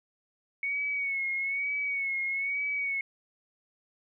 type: tone with vibrato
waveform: sine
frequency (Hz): 2217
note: C#7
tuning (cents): 0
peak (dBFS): -28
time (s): 0.63-3.01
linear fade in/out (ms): 2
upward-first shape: sine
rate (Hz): 1.1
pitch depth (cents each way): 52
effects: none